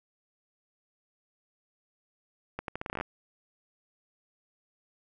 accelerating click train, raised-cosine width 0.5 ms, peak -19 dBFS, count 12, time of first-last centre 2.59-3.01 s, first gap 92 ms, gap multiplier 0.8, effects none

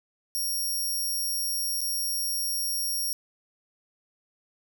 10% pulse tone with dropouts, 5580 Hz, F8, 2 cents flat, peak -21 dBFS, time 0.35-3.13 s, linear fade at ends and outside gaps 0 ms, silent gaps 1.807-1.815 s, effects none

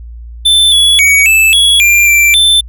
square tone with pitch steps, 3534 / 3387 / 2252 / 2629 / 3357 / 2383 / 2350 / 3538 Hz, A7 / G#7 / C#7 / E7 / G#7 / D7 / D7 / A7, +7 / +33 / +27 / -5 / +18 / +25 / +1 / +9 cents, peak -5 dBFS, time 0.45-2.61 s, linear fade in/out 10 ms, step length 270 ms, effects added 58 Hz sine -25 dBFS peak until 2.68 s

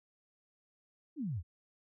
sine exponential sweep, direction down, 340 to 73.42 Hz, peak -34 dBFS, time 1.16-1.43 s, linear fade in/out 50 ms, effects none

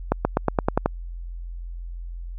accelerating click train, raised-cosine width 1 ms, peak -4 dBFS, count 8, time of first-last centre 0.12-0.86 s, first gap 130 ms, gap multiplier 0.93, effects added 43 Hz sine -31 dBFS peak until 2.38 s

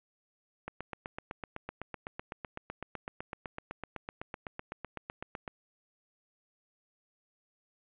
click train, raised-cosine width 0.5 ms, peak -23 dBFS, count 39, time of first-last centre 0.68-5.478 s, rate 7.92 Hz, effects resampled to 8000 Hz + 9-bit

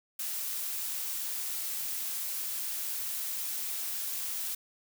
blue noise, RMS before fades -35 dBFS, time 0.19-4.55 s, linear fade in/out 5 ms, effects none

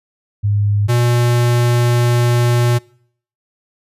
sine / square tone pair in turn, 102.7 / 120.44 Hz, G#2 / B2, -19 / -43 cents, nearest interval minor third, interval 276 cents, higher second, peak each -12 dBFS, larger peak neither, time 0.43-0.88 / 0.88-2.79 s, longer second, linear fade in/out 20 ms, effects noise-tail reverb RT60 0.6 s tail -24 dB re dry + resampled to 32000 Hz

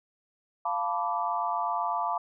sine chord, B half-diminished seventh, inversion second, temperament equal with one note detuned, 698.5 / 880 / 987.8 / 1165.9 Hz, F5 / A5 / B5 / D6, 0 / 0 / 0 / -13 cents, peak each -32 dBFS, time 0.65-2.18 s, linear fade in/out 5 ms, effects none

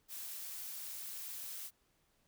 blue noise with amplitude modulation, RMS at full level -43 dBFS, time 0.08-1.71 s, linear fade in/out 50 ms, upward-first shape sine, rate 277 Hz, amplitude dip 45%, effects pink hiss -75 dBFS RMS until 2.27 s

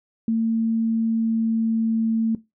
sine tone with pitch glide, 225.8 to 224.5 Hz, A3 to A3, +45 to +35 cents, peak -18 dBFS, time 0.28-2.35 s, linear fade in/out 2 ms, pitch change -10 cents, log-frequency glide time 0.92-2.2 s, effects noise-tail reverb RT60 0.2 s tail -18 dB re dry

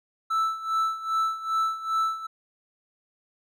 triangle tone with tremolo, 1318.5 Hz, E6, in tune, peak -19 dBFS, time 0.3-2.27 s, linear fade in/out 10 ms, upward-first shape sine, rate 2.5 Hz, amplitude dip 80%, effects none

